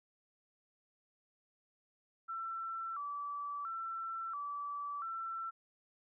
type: tone with vibrato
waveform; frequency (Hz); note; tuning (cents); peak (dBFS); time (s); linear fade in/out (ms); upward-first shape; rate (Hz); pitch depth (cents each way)
sine; 1244.5; D#6; 0; -38; 2.28-5.51; 20; square; 0.73; 130
effects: none